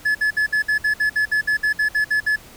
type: tone bursts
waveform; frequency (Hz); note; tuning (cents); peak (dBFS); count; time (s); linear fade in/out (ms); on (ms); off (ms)
triangle; 1715; A6; -45; -14; 15; 0.05-2.362; 10; 100; 58
effects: pink hiss -44 dBFS RMS until 2.56 s